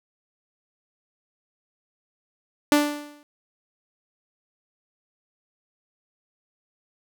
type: tone with exponential decay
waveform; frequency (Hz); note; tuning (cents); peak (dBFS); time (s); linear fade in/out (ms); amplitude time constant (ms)
sawtooth; 293.7; D4; 0; -9; 2.72-3.23; 1; 110
effects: none